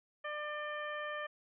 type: harmonic tone with a mistuned harmonic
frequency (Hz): 597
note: D5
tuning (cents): +28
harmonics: 1 / 2 / 3 / 4 / 5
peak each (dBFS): -42 / -43 / -42 / -51 / -52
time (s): 0.24-1.27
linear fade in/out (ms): 10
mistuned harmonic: 5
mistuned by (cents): +53
effects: none